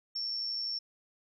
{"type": "tone with amplitude modulation", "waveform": "sine", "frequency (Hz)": 5440, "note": "F8", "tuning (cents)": -46, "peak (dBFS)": -30, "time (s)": [0.15, 0.79], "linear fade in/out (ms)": 10, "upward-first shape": "sine", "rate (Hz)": 112, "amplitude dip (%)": 50, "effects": ["12-bit"]}